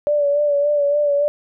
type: tone with vibrato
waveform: sine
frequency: 580 Hz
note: D5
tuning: 22 cents flat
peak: -14 dBFS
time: 0.07-1.28 s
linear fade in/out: 0 ms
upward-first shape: sine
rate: 3.5 Hz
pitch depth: 36 cents each way
effects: none